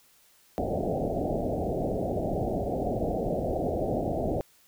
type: low-pass noise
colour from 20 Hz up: white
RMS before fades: -29 dBFS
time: 0.58-4.41 s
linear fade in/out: 0 ms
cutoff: 750 Hz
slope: 96 dB/octave
effects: white hiss -61 dBFS RMS until 4.67 s